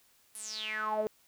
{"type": "tone with band-pass filter sweep", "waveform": "sawtooth", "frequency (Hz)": 216, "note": "A3", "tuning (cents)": -32, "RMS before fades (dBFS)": -35, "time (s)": [0.35, 1.07], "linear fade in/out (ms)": 0, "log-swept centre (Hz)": [11000, 460], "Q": 9.7, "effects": ["white hiss -66 dBFS RMS until 1.27 s"]}